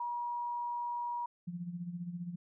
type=tone; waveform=sine; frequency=958 Hz; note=A#5; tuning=47 cents sharp; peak=-34 dBFS; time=0-1.26 s; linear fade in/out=5 ms
type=tone with tremolo; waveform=sine; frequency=174.61 Hz; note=F3; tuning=in tune; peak=-35 dBFS; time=1.47-2.36 s; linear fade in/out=10 ms; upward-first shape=sine; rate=15 Hz; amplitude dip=65%
effects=none

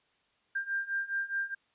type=beating tone pair; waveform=sine; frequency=1589 / 1593.8 Hz; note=G6 / G6; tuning=+23 / +28 cents; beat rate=4.8 Hz; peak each=-35 / -33 dBFS; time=0.55-1.55 s; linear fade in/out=10 ms; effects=white hiss -71 dBFS RMS until 1.74 s + resampled to 8000 Hz

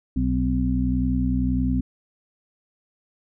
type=harmonic tone with a mistuned harmonic; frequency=61.74 Hz; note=B1; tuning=in tune; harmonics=1 / 2 / 3 / 4; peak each=-24 / -28 / -27 / -23 dBFS; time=0.16-1.81 s; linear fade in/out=5 ms; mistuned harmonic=4; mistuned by=+62 cents; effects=none

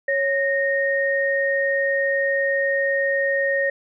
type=tone pair together; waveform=sine; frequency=551.2 / 1854 Hz; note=C#5 / A#6; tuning=-10 / -10 cents; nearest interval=octave + major sixth; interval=2100 cents; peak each=-21 dBFS; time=0.08-3.7 s; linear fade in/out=5 ms; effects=none

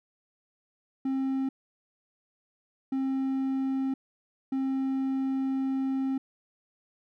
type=tone bursts at uneven times; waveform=triangle; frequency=266.8 Hz; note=C4; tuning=34 cents sharp; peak=-24 dBFS; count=3; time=1.05-1.49 / 2.92-3.94 / 4.52-6.18 s; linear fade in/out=5 ms; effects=none

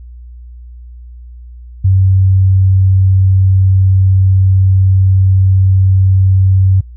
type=tone; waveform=sine; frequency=95.1 Hz; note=F#2; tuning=48 cents sharp; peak=-5 dBFS; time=1.84-6.81 s; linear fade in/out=10 ms; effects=added 60 Hz sine -29 dBFS peak until 6.96 s

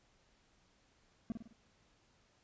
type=tone with echo; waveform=triangle; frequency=227.4 Hz; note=A#3; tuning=43 cents flat; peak=-32 dBFS; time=1.3-1.32 s; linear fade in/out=0 ms; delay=52 ms; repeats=4; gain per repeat=-6 dB; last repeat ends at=1.528 s; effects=pink hiss -71 dBFS RMS until 2.43 s + resampled to 16000 Hz

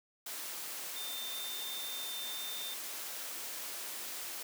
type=tone in noise; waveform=sine; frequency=3601 Hz; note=A7; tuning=39 cents sharp; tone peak=-41 dBFS; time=0.96-2.74 s; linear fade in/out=5 ms; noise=white; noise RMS=-42 dBFS; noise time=0.26-4.43 s; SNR=-2 dB; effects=high-pass 300 Hz 12 dB/octave

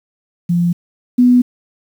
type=tone pair in turn; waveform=sine; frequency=173.3 / 247.2 Hz; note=F3 / B3; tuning=-13 / +2 cents; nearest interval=tritone; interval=615 cents; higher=second; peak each=-11 / -6 dBFS; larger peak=second; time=0.49-0.73 / 1.18-1.42 s; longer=neither; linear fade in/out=10 ms; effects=7-bit

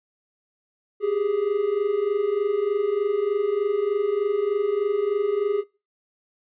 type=tone pair together; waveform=triangle; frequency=391.8 / 415.1 Hz; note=G4 / G#4; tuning=-1 / -1 cents; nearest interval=minor second; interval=100 cents; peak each=-24 / -20 dBFS; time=1-5.64 s; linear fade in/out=50 ms; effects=noise-tail reverb RT60 0.3 s tail -21 dB re dry + resampled to 8000 Hz

